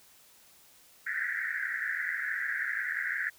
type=band-pass noise; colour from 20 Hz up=white; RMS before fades=-33 dBFS; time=1.06-3.3 s; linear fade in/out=10 ms; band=1500 to 2000 Hz; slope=96 dB/octave; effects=white hiss -59 dBFS RMS until 3.38 s